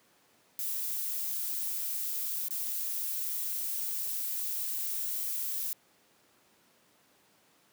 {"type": "noise with dropouts", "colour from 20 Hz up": "violet", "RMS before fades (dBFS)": -34, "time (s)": [0.59, 5.73], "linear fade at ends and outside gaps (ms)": 1, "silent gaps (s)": [2.484, 2.507], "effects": ["pink hiss -65 dBFS RMS until 7.72 s", "high-pass 200 Hz 12 dB/octave"]}